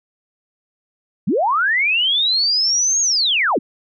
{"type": "linear two-way sweep", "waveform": "sine", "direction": "up then down", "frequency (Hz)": [140, 6645, 156.3], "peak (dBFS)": -14, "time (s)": [1.27, 3.59], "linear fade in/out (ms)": 10, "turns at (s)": 3.01, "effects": []}